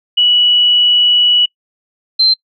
sine tone pair in turn, 2940 / 4118 Hz, F#7 / C8, -12 / -28 cents, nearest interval tritone, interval 584 cents, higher second, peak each -7 dBFS, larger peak neither, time 0.17-1.46 / 2.19-2.34 s, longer first, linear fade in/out 10 ms, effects noise-tail reverb RT60 0.1 s tail -26 dB re dry

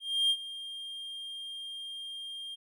triangle tone with ADSR envelope, 3206 Hz, G7, 38 cents sharp, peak -21 dBFS, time 0-2.56 s, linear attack 300 ms, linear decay 61 ms, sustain -16 dB, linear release 22 ms, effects none

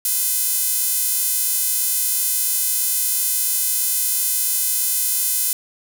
sawtooth tone with high-pass filter, 507 Hz, B4, 45 cents sharp, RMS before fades -20 dBFS, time 0.05-5.53 s, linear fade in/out 2 ms, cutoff 10000 Hz, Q 0.89, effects none

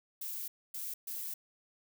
violet noise bursts at uneven times, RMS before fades -40 dBFS, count 3, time 0.21-0.48 / 0.74-0.94 / 1.07-1.34 s, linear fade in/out 5 ms, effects none

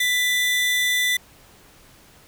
45% pulse tone pair together, 1987 / 3540 Hz, B6 / A7, +10 / +10 cents, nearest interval minor seventh, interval 1000 cents, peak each -20 / -24 dBFS, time 0-1.17 s, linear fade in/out 5 ms, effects pink hiss -51 dBFS RMS until 2.27 s

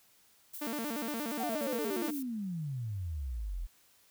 violet noise with tremolo, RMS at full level -43 dBFS, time 0.53-2.23 s, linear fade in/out 10 ms, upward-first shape sine, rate 9.3 Hz, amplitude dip 30%
sawtooth tone with vibrato, 260 Hz, C4, 11 cents flat, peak -31 dBFS, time 0.61-2.11 s, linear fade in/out 10 ms, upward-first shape square, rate 8.5 Hz, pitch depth 230 cents each way
sine exponential sweep, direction down, 784 to 38.88 Hz, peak -34 dBFS, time 1.39-3.67 s, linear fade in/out 20 ms
effects white hiss -65 dBFS RMS until 4.1 s

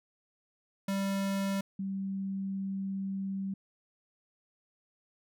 square / sine tone pair in turn, 196 / 194.08 Hz, G3 / G3, 0 / -17 cents, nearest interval unison, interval 17 cents, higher first, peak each -30 / -32 dBFS, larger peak first, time 0.88-1.61 / 1.79-3.54 s, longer second, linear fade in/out 5 ms, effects none

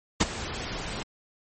pink noise with ADSR envelope, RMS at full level -18 dBFS, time 0.2-1.03 s, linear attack 15 ms, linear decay 25 ms, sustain -16 dB, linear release 5 ms, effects MP3 32 kbps

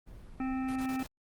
brown noise, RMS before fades -48 dBFS, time 0.06-0.84 s, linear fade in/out 20 ms
harmonic tone, 261.6 Hz, C4, in tune, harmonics 1 / 3 / 5 / 7 / 9 / 10, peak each -31 / -41 / -45 / -48 / -50 / -51 dBFS, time 0.4-1.03 s, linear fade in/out 2 ms
pink noise bursts, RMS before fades -46 dBFS, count 4, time 0.68-1.068 s, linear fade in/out 5 ms, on 79 ms, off 24 ms
effects Opus 24 kbps

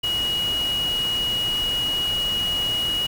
sine tone in noise, 2900 Hz, F#7, 35 cents flat, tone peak -21 dBFS, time 0.03-3.07 s, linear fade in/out 10 ms, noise pink, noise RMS -33 dBFS, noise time 0.03-3.07 s, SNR +9 dB, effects none

